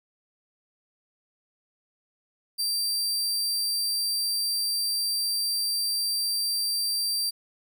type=tone; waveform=sawtooth; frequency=4699 Hz; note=D8; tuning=in tune; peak=-22 dBFS; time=2.58-7.31 s; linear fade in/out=20 ms; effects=none